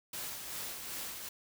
white noise with tremolo, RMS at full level -40 dBFS, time 0.13-1.29 s, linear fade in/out 5 ms, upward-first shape sine, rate 2.6 Hz, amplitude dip 40%, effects none

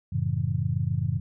sine chord, F# minor seventh, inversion none, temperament just, 92.5 / 111 / 138.75 / 166.5 Hz, F#2 / A2 / C#3 / E3, 0 / +16 / +2 / +18 cents, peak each -30 / -28 / -28 / -32 dBFS, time 0.12-1.2 s, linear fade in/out 10 ms, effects none

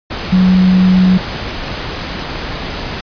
sine tone in noise, 185 Hz, F#3, in tune, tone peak -6 dBFS, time 0.32-1.18 s, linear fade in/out 10 ms, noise pink, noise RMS -22 dBFS, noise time 0.1-3.01 s, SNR +13 dB, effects resampled to 11025 Hz

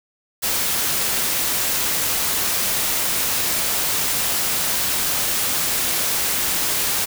white noise, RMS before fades -21 dBFS, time 0.42-7.06 s, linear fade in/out 20 ms, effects none

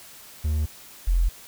triangle / sine tone pair in turn, 76.5 / 43.03 Hz, D#2 / F1, -29 / -25 cents, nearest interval minor seventh, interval 996 cents, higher first, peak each -19 / -17 dBFS, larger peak second, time 0.44-0.66 / 1.07-1.29 s, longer neither, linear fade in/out 10 ms, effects white hiss -46 dBFS RMS until 1.47 s

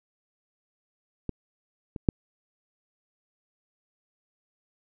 clicks, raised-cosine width 3 ms, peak -17 / -22 / -6 dBFS, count 3, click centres 1.293 / 1.962 / 2.088 s, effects none

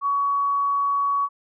sine tone, 1125 Hz, C#6, 25 cents sharp, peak -19 dBFS, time 0.01-1.29 s, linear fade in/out 50 ms, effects none

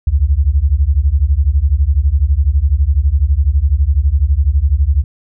sine beating tone pair, 65 / 77 Hz, C2 / D#2, -11 / -17 cents, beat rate 12 Hz, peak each -12 dBFS, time 0.07-5.04 s, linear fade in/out 5 ms, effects none

